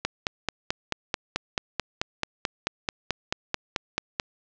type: click train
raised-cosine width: 0.2 ms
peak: -7 dBFS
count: 20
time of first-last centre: 0.05-4.198 s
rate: 4.58 Hz
effects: low-pass 6000 Hz 12 dB/octave